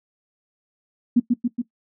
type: tone with echo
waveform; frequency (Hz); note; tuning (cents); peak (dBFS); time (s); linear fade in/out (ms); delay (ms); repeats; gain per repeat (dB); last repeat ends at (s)
sine; 240.8; B3; -44; -11; 1.16-1.2; 10; 140; 3; -3; 1.62
effects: noise-tail reverb RT60 0.1 s tail -17 dB re dry